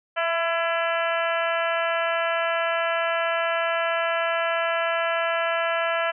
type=harmonic tone with a mistuned harmonic; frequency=335.4 Hz; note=E4; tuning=30 cents sharp; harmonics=2 / 3 / 4 / 5 / 6 / 7 / 8 / 9; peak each=-25 / -32 / -28 / -29 / -35 / -34 / -35 / -36 dBFS; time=0.16-6.12 s; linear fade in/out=20 ms; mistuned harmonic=2; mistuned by=-16 cents; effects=none